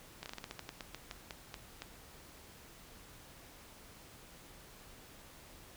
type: slowing click train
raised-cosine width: 0.2 ms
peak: -25 dBFS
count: 15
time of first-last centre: 0.23-1.82 s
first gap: 29 ms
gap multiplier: 1.19
effects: pink hiss -56 dBFS RMS until 5.76 s